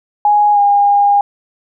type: tone with pitch glide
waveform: sine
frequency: 830.6 to 811.2 Hz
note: G#5 to G#5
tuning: 0 to -41 cents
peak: -7 dBFS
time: 0.25-1.21 s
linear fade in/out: 2 ms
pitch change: -41 cents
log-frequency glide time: 0.53-0.59 s
effects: none